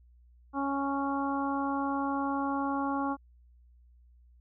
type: harmonic tone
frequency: 277.2 Hz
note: C#4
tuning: in tune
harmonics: 1 / 2 / 3 / 4 / 5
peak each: -31 / -40 / -34 / -35 / -41 dBFS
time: 0.53-3.17 s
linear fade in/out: 50 ms
effects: added 60 Hz sine -56 dBFS peak until 4.4 s